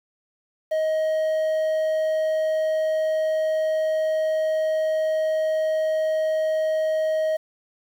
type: tone with quantisation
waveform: triangle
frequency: 629 Hz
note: D#5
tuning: 19 cents sharp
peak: -18 dBFS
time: 0.71-7.37 s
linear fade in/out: 10 ms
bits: 8
effects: none